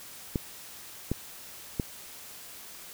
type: clicks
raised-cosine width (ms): 3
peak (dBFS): -14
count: 3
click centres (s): 0.358 / 1.116 / 1.798
effects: white hiss -46 dBFS RMS until 2.93 s